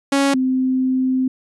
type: tone pair in turn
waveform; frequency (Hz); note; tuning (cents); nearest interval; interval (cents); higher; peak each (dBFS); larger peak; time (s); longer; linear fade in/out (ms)
sawtooth / sine; 277.2 / 259; C#4 / C4; 0 / -17; minor second; 117; first; -10 / -15; first; 0.12-0.34 / 0.34-1.28; second; 5
effects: resampled to 24000 Hz